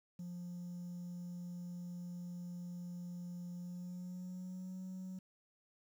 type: tone with pitch glide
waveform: triangle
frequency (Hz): 176.2 to 186.14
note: F3 to F#3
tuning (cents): +16 to +11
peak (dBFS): -40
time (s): 0.19-5.19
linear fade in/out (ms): 5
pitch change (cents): +95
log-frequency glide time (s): 3.55-4.81
effects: tanh soft clip ceiling -38 dBFS + 11-bit